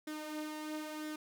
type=tone with flanger; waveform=sawtooth; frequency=306.4 Hz; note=D#4; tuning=27 cents flat; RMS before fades=-42 dBFS; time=0.07-1.16 s; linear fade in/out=5 ms; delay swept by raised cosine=0.55 to 4.35 ms; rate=1 Hz; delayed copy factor=+0.5; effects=none